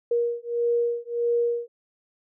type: beating tone pair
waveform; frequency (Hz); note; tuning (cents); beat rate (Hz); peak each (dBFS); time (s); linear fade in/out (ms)
sine; 472.5 / 474.1; A#4 / A#4; +23 / +29; 1.6; -25; 0.11-1.68; 5
effects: none